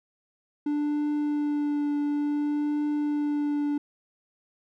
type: tone with vibrato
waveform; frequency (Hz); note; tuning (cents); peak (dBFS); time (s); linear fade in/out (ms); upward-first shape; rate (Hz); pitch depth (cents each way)
triangle; 293.7; D4; 0; -22; 0.66-3.78; 5; triangle; 0.57; 16
effects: none